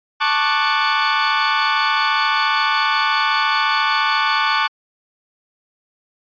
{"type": "chord", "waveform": "sawtooth", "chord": "D major seventh", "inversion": "second", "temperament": "equal with one note detuned", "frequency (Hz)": [880, 1108.7, 1182.8, 1480], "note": ["A5", "C#6", "D6", "F#6"], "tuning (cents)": [0, 0, 12, 0], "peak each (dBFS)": -17, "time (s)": [0.2, 4.68], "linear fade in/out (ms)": 20, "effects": ["resampled to 11025 Hz"]}